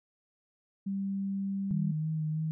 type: tone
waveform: sine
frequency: 196 Hz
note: G3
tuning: in tune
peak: -30 dBFS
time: 0.86-1.92 s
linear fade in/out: 10 ms
type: tone with vibrato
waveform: sine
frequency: 156.3 Hz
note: D#3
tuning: 8 cents sharp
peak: -29 dBFS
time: 1.71-2.51 s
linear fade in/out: 0 ms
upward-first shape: sine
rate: 3.1 Hz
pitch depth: 21 cents each way
effects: none